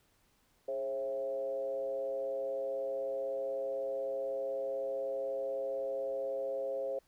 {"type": "tone with frequency modulation", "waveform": "sine", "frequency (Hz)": 538, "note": "C5", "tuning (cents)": 48, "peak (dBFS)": -33, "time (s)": [0.68, 6.99], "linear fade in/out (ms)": 5, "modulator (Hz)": 124, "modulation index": 0.73, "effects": ["pink hiss -71 dBFS RMS until 7.07 s"]}